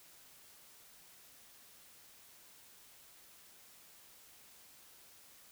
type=silence; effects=white hiss -60 dBFS RMS until 5.51 s